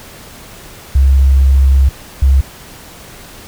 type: tone pair in turn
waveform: sine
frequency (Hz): 67.4 / 67.4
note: C#2 / C#2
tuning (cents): -48 / -48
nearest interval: unison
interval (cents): 0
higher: neither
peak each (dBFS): -5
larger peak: neither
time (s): 0.95-1.89 / 2.22-2.41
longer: first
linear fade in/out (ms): 5
effects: pink hiss -35 dBFS RMS until 3.47 s